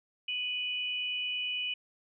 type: tone pair together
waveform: sine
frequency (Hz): 2489 / 2960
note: D#7 / F#7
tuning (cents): 0 / 0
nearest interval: minor third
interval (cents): 300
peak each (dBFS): -35 / -33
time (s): 0.28-1.74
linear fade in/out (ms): 5
effects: none